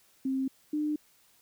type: tone pair in turn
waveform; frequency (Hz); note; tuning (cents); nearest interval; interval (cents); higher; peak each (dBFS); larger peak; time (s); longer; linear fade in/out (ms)
sine; 265.5 / 301; C4 / D4; +25 / +43; major second; 218; second; -27 / -27; neither; 0.25-0.48 / 0.73-0.96; neither; 5
effects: white hiss -64 dBFS RMS until 1.41 s